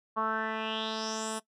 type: tone with low-pass filter sweep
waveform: 10% pulse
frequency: 220 Hz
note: A3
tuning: in tune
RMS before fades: -33 dBFS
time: 0.16-1.4 s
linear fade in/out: 20 ms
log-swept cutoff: 1100 to 9800 Hz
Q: 5.1
effects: noise-tail reverb RT60 0.1 s tail -19 dB re dry